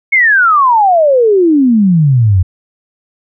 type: exponential sweep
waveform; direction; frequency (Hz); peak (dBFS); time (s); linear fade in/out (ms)
sine; down; 2217 to 86.7; -5; 0.12-2.43; 10
effects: none